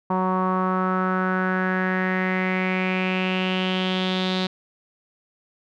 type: tone with low-pass filter sweep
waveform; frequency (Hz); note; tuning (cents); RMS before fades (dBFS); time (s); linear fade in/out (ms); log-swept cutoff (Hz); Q
sawtooth; 185.8; F#3; +7; -23; 0.1-4.47; 5; 1000 to 3900; 5.2
effects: none